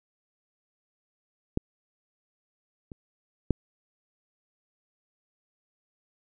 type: clicks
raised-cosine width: 3 ms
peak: -12 / -28 / -9 dBFS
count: 3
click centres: 1.574 / 2.918 / 3.507 s
effects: none